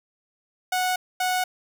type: tone pair in turn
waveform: sawtooth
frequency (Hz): 736 / 736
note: F#5 / F#5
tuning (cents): -9 / -9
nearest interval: unison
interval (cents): 0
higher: neither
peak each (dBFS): -18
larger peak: neither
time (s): 0.72-0.96 / 1.2-1.44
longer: neither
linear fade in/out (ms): 5
effects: none